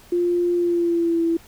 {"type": "tone with pitch glide", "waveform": "sine", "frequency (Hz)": [350, 332.8], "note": ["F4", "E4"], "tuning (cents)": [4, 17], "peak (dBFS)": -17, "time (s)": [0.12, 1.37], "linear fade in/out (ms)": 5, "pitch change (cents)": -87, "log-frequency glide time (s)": [0.55, 1.22], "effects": ["pink hiss -49 dBFS RMS until 1.47 s"]}